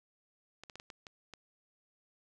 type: clicks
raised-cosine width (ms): 0.2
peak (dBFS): -30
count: 7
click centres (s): 0.636 / 0.698 / 0.756 / 0.799 / 0.902 / 1.068 / 1.337
effects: none